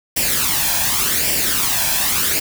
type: noise with flanger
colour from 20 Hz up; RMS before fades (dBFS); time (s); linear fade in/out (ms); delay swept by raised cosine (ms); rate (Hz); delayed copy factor
white; -18; 0.16-2.4; 10; 0.38 to 1.23; 0.87; +0.6
effects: none

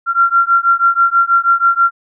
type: beating tone pair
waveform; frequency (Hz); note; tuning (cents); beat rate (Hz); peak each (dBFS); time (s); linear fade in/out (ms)
sine; 1371 / 1377.2; F6 / F6; -32 / -25; 6.2; -12; 0.06-1.91; 50
effects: none

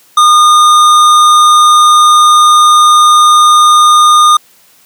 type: tone with hard clipping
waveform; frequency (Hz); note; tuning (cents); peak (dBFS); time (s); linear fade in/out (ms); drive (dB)
sine; 1220; D#6; -34; -4; 0.17-4.37; 5; 14
effects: white hiss -45 dBFS RMS until 4.85 s + high-pass 100 Hz 12 dB/octave

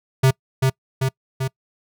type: tone with echo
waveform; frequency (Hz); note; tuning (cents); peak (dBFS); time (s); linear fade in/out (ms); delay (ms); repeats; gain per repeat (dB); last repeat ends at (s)
square; 132.2; C3; +18; -12; 0.23-0.31; 10; 390; 3; -3; 1.48
effects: noise-tail reverb RT60 0.1 s tail -25 dB re dry

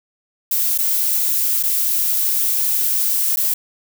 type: noise with dropouts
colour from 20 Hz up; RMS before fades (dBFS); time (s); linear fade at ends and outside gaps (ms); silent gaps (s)
violet; -18; 0.51-3.54; 5; 0.778-0.786 / 1.629-1.634 / 3.36-3.37
effects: none

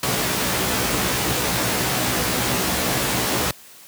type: noise with comb filter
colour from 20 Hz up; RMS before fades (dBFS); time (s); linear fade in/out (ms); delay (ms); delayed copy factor
pink; -21; 0.03-3.51; 2; 16; +0.8
effects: white hiss -45 dBFS RMS until 3.87 s + high-pass 100 Hz 12 dB/octave

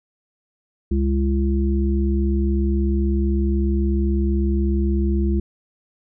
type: harmonic tone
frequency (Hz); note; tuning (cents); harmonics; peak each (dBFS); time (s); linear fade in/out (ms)
68.1; C#2; -30; 1 / 3 / 5; -18 / -23 / -25; 0.91-5.4; 5
effects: none

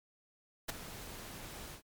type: noise with ADSR envelope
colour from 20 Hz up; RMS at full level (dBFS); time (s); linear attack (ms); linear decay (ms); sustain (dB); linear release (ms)
pink; -33; 0.68-1.82; 15; 11; -14; 90
effects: MP3 96 kbps

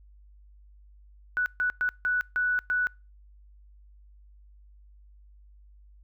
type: tone bursts at uneven times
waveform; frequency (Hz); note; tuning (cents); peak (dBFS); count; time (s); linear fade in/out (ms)
sine; 1480; F#6; 0; -23; 6; 1.37-1.46 / 1.6-1.7 / 1.81-1.89 / 2.05-2.21 / 2.36-2.59 / 2.7-2.87; 0
effects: noise-tail reverb RT60 0.3 s tail -26 dB re dry + added 50 Hz sine -51 dBFS peak until 6.03 s

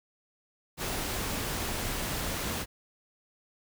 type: noise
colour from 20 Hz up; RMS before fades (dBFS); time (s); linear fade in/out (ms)
pink; -33; 0.77-2.66; 50
effects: none

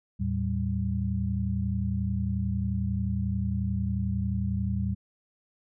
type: tone cluster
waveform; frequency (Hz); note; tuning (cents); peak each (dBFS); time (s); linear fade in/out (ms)
sine; 80.4 / 111.6 / 194.7; E2 / A2 / G3; -43 / +25 / -12; -30; 0.19-4.95; 20
effects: none

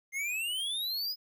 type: exponential sweep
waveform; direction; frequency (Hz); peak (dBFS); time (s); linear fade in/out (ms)
square; up; 2093 to 5100; -32; 0.12-1.16; 50
effects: 12-bit

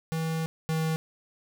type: tone pair in turn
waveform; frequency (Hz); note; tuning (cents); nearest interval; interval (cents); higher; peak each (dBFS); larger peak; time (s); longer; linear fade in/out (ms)
square; 161.5 / 159.83; E3 / D#3; -35 / +47; unison; 18; first; -28 / -26; second; 0.12-0.46 / 0.69-0.96; first; 0
effects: none

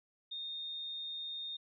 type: tone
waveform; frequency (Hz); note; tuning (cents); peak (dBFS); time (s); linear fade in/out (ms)
sine; 3671; A#7; -27; -39; 0.31-1.57; 10
effects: none

